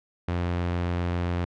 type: tone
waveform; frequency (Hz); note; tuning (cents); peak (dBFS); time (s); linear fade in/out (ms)
sawtooth; 87.5; F2; +4; -21; 0.28-1.45; 5
effects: low-pass 3000 Hz 12 dB/octave